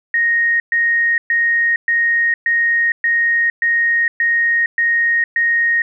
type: tone bursts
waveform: sine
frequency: 1864.7 Hz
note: A#6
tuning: in tune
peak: -12 dBFS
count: 10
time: 0.14-5.82 s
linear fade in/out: 2 ms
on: 460 ms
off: 120 ms
effects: none